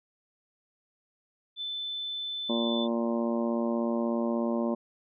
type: tone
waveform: sine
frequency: 3520 Hz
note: A7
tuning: in tune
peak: -32 dBFS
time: 1.56-2.88 s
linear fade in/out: 50 ms
type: harmonic tone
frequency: 116.54 Hz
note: A#2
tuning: in tune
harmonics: 2 / 3 / 4 / 5 / 6 / 7 / 8 / 9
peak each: -28 / -33 / -39 / -33 / -44 / -45 / -42 / -42 dBFS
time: 2.49-4.75 s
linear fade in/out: 10 ms
effects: none